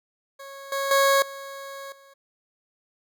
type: tone with level steps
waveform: 20% pulse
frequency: 550 Hz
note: C#5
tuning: 14 cents flat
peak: -34 / -20 / -12 / -31 / -45 dBFS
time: 0.39-2.14 s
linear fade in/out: 10 ms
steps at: 0.72 / 0.91 / 1.22 / 1.92 s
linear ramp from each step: 2 ms
effects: none